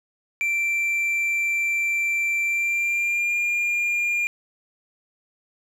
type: tone with pitch glide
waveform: triangle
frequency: 2349 to 2408 Hz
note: D7 to D7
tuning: 0 to +43 cents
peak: -19 dBFS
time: 0.41-4.27 s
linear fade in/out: 0 ms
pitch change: +43 cents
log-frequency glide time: 2.44-3.37 s
effects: 10-bit